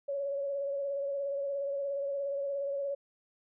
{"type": "tone with vibrato", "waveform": "sine", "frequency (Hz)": 559, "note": "C#5", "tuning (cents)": 14, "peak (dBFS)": -31, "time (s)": [0.08, 2.95], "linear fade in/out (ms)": 10, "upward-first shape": "sine", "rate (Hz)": 17, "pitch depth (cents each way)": 29, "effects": []}